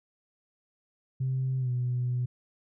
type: tone with pitch glide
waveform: sine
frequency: 130.81 to 123.9 Hz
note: C3 to B2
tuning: 0 to +6 cents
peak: -25 dBFS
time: 1.2-2.26 s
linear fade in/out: 10 ms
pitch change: -94 cents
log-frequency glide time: 1.59-1.7 s
effects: tanh soft clip ceiling -22 dBFS